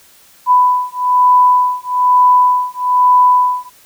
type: beating tone pair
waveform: sine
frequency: 995 / 996.1 Hz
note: B5 / B5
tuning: +13 / +15 cents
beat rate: 1.1 Hz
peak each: -11 dBFS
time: 0.46-3.7 s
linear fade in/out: 50 ms
effects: white hiss -46 dBFS RMS until 3.85 s